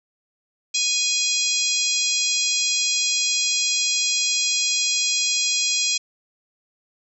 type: harmonic tone with a mistuned harmonic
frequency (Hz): 826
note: G#5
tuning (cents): -10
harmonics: 3 / 4 / 5 / 6 / 7 / 8 / 9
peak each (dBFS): -27 / -27 / -27 / -27 / -27 / -27 / -27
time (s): 0.74-5.98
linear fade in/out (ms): 10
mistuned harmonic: 7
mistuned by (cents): -19
effects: none